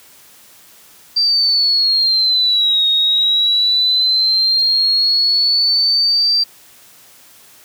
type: linear two-way sweep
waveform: sine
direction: down then up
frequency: 4699 to 3734 to 4699 Hz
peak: -11 dBFS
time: 1.16-6.44 s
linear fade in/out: 10 ms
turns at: 2.88 s
effects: white hiss -45 dBFS RMS until 7.64 s + high-pass 60 Hz 12 dB/octave